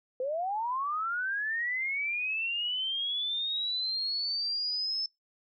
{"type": "linear sweep", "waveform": "sine", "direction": "up", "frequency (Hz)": [493.9, 5274], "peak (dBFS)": -29, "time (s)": [0.2, 5.06], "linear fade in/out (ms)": 2, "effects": ["noise-tail reverb RT60 0.2 s tail -26 dB re dry"]}